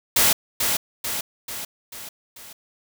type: noise with echo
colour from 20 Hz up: white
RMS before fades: -17 dBFS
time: 0.16-0.33 s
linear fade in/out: 5 ms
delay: 440 ms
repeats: 5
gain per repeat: -5 dB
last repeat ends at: 2.53 s
effects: none